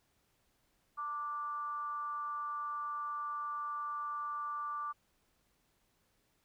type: tone with frequency modulation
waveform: sine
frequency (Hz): 1174.7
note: D6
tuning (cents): 0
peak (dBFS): -36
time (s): 0.97-4.93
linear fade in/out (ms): 20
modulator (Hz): 279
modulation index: 0.36
effects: pink hiss -75 dBFS RMS until 6.44 s